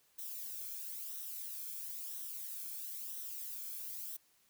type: noise with flanger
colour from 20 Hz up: violet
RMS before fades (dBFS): -44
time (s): 0.18-4.17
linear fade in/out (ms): 10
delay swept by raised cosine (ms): 0.42 to 1.07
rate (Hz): 1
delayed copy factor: -0.55
effects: white hiss -71 dBFS RMS until 4.49 s